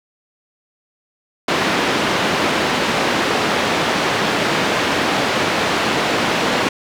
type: band-pass noise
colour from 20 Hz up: pink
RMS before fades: -18 dBFS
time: 1.48-6.69 s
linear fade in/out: 5 ms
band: 230 to 3700 Hz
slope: 12 dB/octave
effects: none